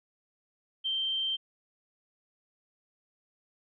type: tone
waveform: sine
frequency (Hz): 3136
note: G7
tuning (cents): 0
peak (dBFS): -28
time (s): 0.84-1.37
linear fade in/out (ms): 20
effects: none